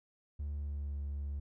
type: tone with pitch glide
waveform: triangle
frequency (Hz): 73 to 71.33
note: D2 to D2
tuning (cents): -10 to -50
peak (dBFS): -33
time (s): 0.39-1.4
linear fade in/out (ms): 10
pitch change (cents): -40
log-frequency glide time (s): 0.53-0.95
effects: tanh soft clip ceiling -30 dBFS